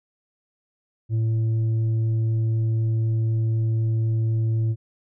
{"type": "tone with tanh clipping", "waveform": "sine", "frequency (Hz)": 112, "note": "A2", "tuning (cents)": 31, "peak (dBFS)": -20, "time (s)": [1.09, 4.76], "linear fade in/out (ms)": 50, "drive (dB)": 4, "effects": []}